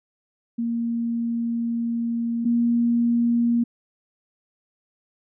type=tone pair in turn; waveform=sine; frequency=233.1 / 235.9 Hz; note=A#3 / A#3; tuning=0 / +21 cents; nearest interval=unison; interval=21 cents; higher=second; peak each=-22 / -17 dBFS; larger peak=second; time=0.58-2.45 / 2.45-3.64 s; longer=first; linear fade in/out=10 ms; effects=none